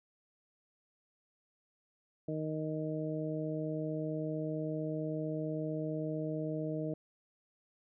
harmonic tone, 155.56 Hz, D#3, in tune, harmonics 1 / 2 / 3 / 4, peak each -38 / -38 / -41 / -41 dBFS, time 2.28-6.94 s, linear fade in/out 5 ms, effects none

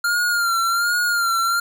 square tone with vibrato, 1396.9 Hz, F6, in tune, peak -18 dBFS, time 0.04-1.6 s, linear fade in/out 5 ms, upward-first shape sine, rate 1.3 Hz, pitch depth 55 cents each way, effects none

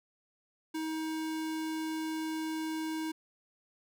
square tone, 316.8 Hz, D#4, 31 cents sharp, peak -34 dBFS, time 0.74-3.12 s, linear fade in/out 10 ms, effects none

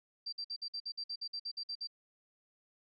sine tone bursts, 4699 Hz, D8, in tune, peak -37 dBFS, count 14, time 0.26-1.873 s, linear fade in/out 10 ms, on 66 ms, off 53 ms, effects none

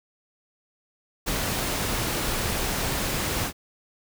pink noise with ADSR envelope, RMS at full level -24 dBFS, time 1.26-3.53 s, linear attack 27 ms, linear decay 4 ms, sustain -3 dB, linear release 78 ms, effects none

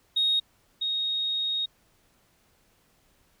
sine tone pair in turn, 3740 / 3740 Hz, A#7 / A#7, +5 / +5 cents, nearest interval unison, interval 0 cents, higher neither, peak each -20 / -25 dBFS, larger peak first, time 0.16-0.4 / 0.81-1.66 s, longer second, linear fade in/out 10 ms, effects tanh soft clip ceiling -16 dBFS + pink hiss -65 dBFS RMS until 3.4 s

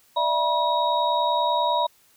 sine tone cluster, 595 / 665 / 965 / 3783 Hz, D5 / E5 / B5 / A#7, +22 / +15 / -40 / +25 cents, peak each -27 / -28 / -21 / -30 dBFS, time 0.16-1.87 s, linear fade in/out 10 ms, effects white hiss -59 dBFS RMS until 2.16 s

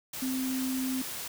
sine tone in noise, 260 Hz, C4, 11 cents flat, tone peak -29 dBFS, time 0.22-1.02 s, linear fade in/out 5 ms, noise white, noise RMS -38 dBFS, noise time 0.13-1.28 s, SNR +6 dB, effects none

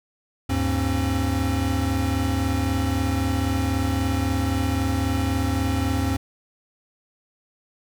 square tone cluster, 78.1 / 101.9 / 268.8 Hz, D#2 / G#2 / C4, +7 / -32 / +47 cents, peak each -26 dBFS, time 0.49-6.17 s, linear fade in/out 10 ms, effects none

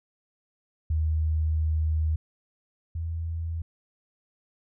sine tone pair in turn, 78.5 / 82.39 Hz, D#2 / E2, +16 / 0 cents, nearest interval minor second, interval 84 cents, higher second, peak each -22 / -28 dBFS, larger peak first, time 0.9-2.16 / 2.95-3.62 s, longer first, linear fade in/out 5 ms, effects none

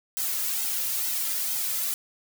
blue noise with flanger, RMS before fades -28 dBFS, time 0.17-1.94 s, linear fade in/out 0 ms, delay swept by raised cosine 1.7 to 2.7 ms, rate 2.2 Hz, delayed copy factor -0.95, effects none

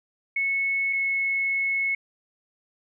sine tone pair in turn, 2200 / 2191 Hz, C#7 / C#7, -14 / -21 cents, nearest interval unison, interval 7 cents, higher first, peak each -22 dBFS, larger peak neither, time 0.36-0.93 / 0.93-1.95 s, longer second, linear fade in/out 5 ms, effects none

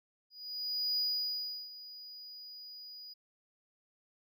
triangle tone with ADSR envelope, 4920 Hz, D#8, 20 cents flat, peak -28 dBFS, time 0.3-3.14 s, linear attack 680 ms, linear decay 710 ms, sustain -17 dB, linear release 13 ms, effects none

